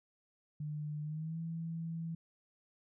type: tone with pitch glide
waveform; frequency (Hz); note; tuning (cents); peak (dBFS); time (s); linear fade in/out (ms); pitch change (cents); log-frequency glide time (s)
sine; 150.2 to 164.74; D3 to E3; +39 to -1; -37; 0.6-2.15; 5; +160; 1.03-1.39
effects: none